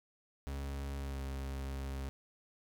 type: tone with pitch glide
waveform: 40% pulse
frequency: 69.3 to 67.64 Hz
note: C#2 to C#2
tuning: 0 to -42 cents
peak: -37 dBFS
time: 0.47-2.09 s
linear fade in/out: 0 ms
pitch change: -42 cents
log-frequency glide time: 0.97-1.2 s
effects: none